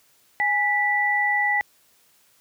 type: tone pair together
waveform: sine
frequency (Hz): 826 / 1966.7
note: G#5 / B6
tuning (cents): -10 / -8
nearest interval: octave + minor third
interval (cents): 1502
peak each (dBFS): -24 / -20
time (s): 0.4-1.61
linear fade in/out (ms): 0
effects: white hiss -60 dBFS RMS until 2.4 s + high-pass 60 Hz 12 dB/octave